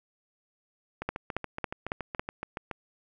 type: two click trains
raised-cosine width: 0.5 ms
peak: -19 / -14 dBFS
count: 13 / 5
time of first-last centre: 1.02-2.713 / 1.09-2.195 s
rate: 7.09 / 3.62 Hz
effects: none